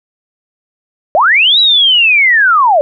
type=linear two-way sweep; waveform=sine; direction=up then down; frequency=554.4 to 3951 to 554.4 Hz; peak=-5 dBFS; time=1.15-2.81 s; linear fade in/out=0 ms; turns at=1.59 s; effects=none